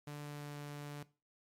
sawtooth tone with pitch glide, 146.83 to 145.73 Hz, D3 to D3, 0 to -13 cents, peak -39 dBFS, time 0.07-1.03 s, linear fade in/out 5 ms, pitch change -13 cents, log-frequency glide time 0.19-0.58 s, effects noise-tail reverb RT60 0.3 s tail -17 dB re dry + MP3 96 kbps

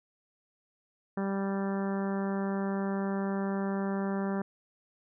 harmonic tone, 196 Hz, G3, in tune, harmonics 1 / 2 / 3 / 4 / 5 / 6 / 7 / 8 / 9, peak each -30 / -36 / -40 / -42 / -44 / -46 / -47 / -48 / -49 dBFS, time 1.17-4.42 s, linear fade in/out 5 ms, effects none

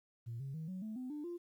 sine tone with pitch steps, 116.54 / 136.21 / 159.2 / 186.07 / 217.5 / 254.2 / 297.1 / 347.2 Hz, A#2 / C#3 / D#3 / F#3 / A3 / C4 / D4 / F4, 0 / -30 / +40 / +10 / -20 / -50 / +20 / -10 cents, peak -39 dBFS, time 0.26-1.38 s, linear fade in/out 20 ms, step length 140 ms, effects tanh soft clip ceiling -37 dBFS + 12-bit

